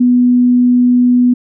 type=tone; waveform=sine; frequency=246.5 Hz; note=B3; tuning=3 cents flat; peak=-6 dBFS; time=0-1.34 s; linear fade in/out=10 ms; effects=none